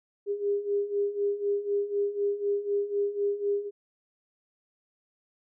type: beating tone pair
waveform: sine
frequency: 402.9 / 406.9 Hz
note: G4 / G#4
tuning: +48 / -35 cents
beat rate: 4 Hz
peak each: -31 / -27 dBFS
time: 0.26-3.71 s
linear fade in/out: 50 ms
effects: none